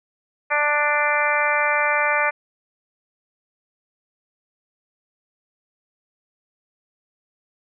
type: harmonic tone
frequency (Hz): 294.9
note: D4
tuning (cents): +7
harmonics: 2 / 3 / 4 / 5 / 6 / 7 / 8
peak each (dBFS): -25 / -25 / -25 / -25 / -25 / -25 / -25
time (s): 0.5-2.31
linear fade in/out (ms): 20
effects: none